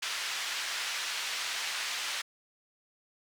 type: band-pass noise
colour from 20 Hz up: pink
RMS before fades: -35 dBFS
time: 0.02-2.22 s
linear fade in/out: 10 ms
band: 1700 to 5900 Hz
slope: 12 dB/octave
effects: none